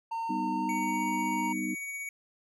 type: tone with pitch glide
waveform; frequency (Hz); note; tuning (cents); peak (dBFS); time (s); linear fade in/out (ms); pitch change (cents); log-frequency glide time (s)
triangle; 912 to 935.5; A#5 to A#5; -38 to +6; -29; 0.11-1.53; 10; +44; 0.54-1.07
type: chord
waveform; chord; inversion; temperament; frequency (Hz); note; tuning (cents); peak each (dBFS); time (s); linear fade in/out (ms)
sine; G augmented; none; equal with one note detuned; 196 / 248.1 / 311.1; G3 / B3 / D#4; 0 / +8 / 0; -36 / -35 / -34; 0.29-1.75; 10
type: tone with tremolo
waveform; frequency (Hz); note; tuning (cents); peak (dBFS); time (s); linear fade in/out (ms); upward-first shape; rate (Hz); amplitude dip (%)
square; 2250; C#7; +25; -35; 0.69-2.09; 2; sine; 16; 25
effects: none